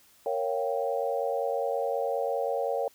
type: chord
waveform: sine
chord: G half-diminished seventh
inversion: first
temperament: equal with one note detuned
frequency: 464.8 / 554.4 / 698.5 / 784 Hz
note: Bb4 / Db5 / F5 / G5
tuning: -5 / 0 / 0 / 0 cents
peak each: -31 / -30 / -34 / -34 dBFS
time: 0.26-2.88 s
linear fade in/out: 2 ms
effects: white hiss -60 dBFS RMS until 2.94 s